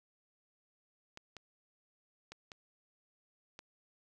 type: clicks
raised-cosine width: 0.2 ms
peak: -30 dBFS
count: 5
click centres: 1.174 / 1.367 / 2.32 / 2.518 / 3.591 s
effects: none